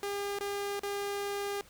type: tone with dropouts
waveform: sawtooth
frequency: 403.2 Hz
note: G4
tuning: 49 cents sharp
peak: -29 dBFS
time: 0.03-1.61 s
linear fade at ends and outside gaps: 1 ms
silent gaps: 0.387-0.408 / 0.794-0.833 s
effects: pink hiss -58 dBFS RMS until 1.69 s